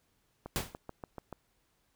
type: click train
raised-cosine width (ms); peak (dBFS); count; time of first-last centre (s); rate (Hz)
1; -27; 7; 0.46-1.327; 6.92
type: noise with exponential decay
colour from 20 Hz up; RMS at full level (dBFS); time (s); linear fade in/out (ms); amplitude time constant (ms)
pink; -29; 0.56-0.77; 0; 45
effects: pink hiss -74 dBFS RMS until 1.95 s